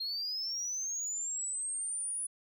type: linear sweep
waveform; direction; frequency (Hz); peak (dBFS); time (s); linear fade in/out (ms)
sine; up; 4186 to 9910; -32; 0-2.27; 10
effects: tanh soft clip ceiling -31 dBFS